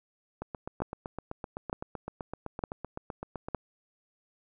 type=two click trains; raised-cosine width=1 ms; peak=-22 / -16 dBFS; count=25 / 4; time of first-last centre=0.42-3.485 / 0.82-3.547 s; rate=7.83 / 1.1 Hz; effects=none